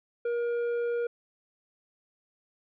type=tone with tanh clipping; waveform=sine; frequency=474.3 Hz; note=A#4; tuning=30 cents sharp; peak=-28 dBFS; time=0.25-1.07 s; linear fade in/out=5 ms; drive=7 dB; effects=none